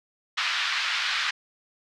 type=band-pass noise; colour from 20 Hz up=pink; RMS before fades=-27 dBFS; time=0.37-1.31 s; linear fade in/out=10 ms; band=1300 to 4500 Hz; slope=24 dB/octave; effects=none